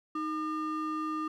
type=ring-modulated tone; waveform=triangle; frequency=760 Hz; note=F#5; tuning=46 cents sharp; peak=-26 dBFS; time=0.15-1.28 s; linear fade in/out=5 ms; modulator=448 Hz; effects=none